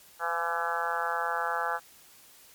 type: harmonic tone with a mistuned harmonic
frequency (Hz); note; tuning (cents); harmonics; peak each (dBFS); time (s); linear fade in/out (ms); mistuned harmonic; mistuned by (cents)
168.6; E3; +39; 3 / 4 / 5 / 6 / 7 / 8 / 9 / 10; -38 / -37 / -33 / -38 / -35 / -34 / -35 / -38; 0.19-1.8; 50; 4; +28
effects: white hiss -55 dBFS RMS until 2.54 s + MP3 96 kbps